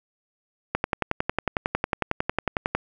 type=click train; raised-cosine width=0.5 ms; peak=-7 dBFS; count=23; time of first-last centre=0.75-2.75 s; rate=11 Hz; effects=none